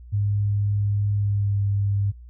sine tone with pitch glide, 102.3 to 100.48 Hz, G#2 to G2, -26 to +43 cents, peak -19 dBFS, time 0.12-2.12 s, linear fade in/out 20 ms, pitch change -31 cents, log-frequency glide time 1.19-1.61 s, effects added 60 Hz sine -40 dBFS peak until 2.29 s

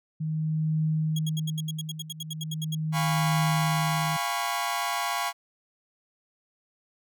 sine tone with tremolo, 156.6 Hz, D#3, 11 cents sharp, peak -22 dBFS, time 0.2-4.17 s, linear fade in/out 10 ms, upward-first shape triangle, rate 0.39 Hz, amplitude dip 90%
sawtooth tone bursts, 3300 Hz, G#7, 12 cents flat, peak -29 dBFS, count 16, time 1.16-2.75 s, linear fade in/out 5 ms, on 30 ms, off 74 ms
sawtooth chord, C# dominant seventh, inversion first, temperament equal with one note detuned, 698.5 / 814.9 / 987.8 / 1108.7 Hz, E#5 / G#5 / B5 / C#6, 0 / -33 / 0 / 0 cents, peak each -29 / -29 / -29 / -28 dBFS, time 2.92-5.33 s, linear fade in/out 50 ms
effects none

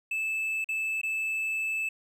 triangle tone with dropouts, 2624 Hz, E7, 9 cents flat, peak -26 dBFS, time 0.11-1.89 s, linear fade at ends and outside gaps 5 ms, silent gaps 0.644-0.688 / 1.015-1.032 s, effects none

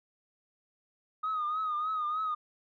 sine tone with vibrato, 1244.5 Hz, D#6, in tune, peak -28 dBFS, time 1.23-2.35 s, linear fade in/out 10 ms, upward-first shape triangle, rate 3.3 Hz, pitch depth 75 cents each way, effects tanh soft clip ceiling -26 dBFS

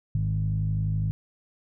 15% pulse tone with low-pass filter, 51.9 Hz, G#1, in tune, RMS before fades -26 dBFS, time 0.15-1.11 s, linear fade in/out 0 ms, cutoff 130 Hz, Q 8.1, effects none

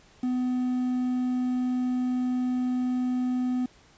triangle tone with quantisation, 251.2 Hz, B3, 30 cents sharp, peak -22 dBFS, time 0.23-3.66 s, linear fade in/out 5 ms, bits 8, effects pink hiss -57 dBFS RMS until 3.97 s + resampled to 16000 Hz

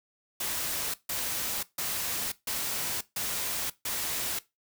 white noise bursts, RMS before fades -32 dBFS, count 6, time 0.4-4.39 s, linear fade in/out 5 ms, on 540 ms, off 150 ms, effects noise-tail reverb RT60 0.2 s tail -18 dB re dry

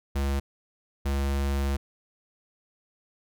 square tone pair in turn, 69.3 / 69.3 Hz, C#2 / C#2, 0 / 0 cents, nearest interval unison, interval 0 cents, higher neither, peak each -25 dBFS, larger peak neither, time 0.15-0.4 / 1.05-1.77 s, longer second, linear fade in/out 10 ms, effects none

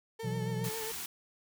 35% pulse tone with vibrato, 444.2 Hz, A4, 16 cents sharp, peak -37 dBFS, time 0.19-0.92 s, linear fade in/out 10 ms, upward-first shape triangle, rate 7.3 Hz, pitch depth 50 cents each way
triangle chord, B suspended fourth, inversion none, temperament equal, 123.47 / 164.81 / 185 Hz, B2 / E3 / F#3, 0 / 0 / 0 cents, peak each -33 / -37 / -36 dBFS, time 0.23-0.7 s, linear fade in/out 20 ms
white band-stop noise, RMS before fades -40 dBFS, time 0.64-1.06 s, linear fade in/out 2 ms, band 440 to 700 Hz, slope 96 dB/octave
effects none

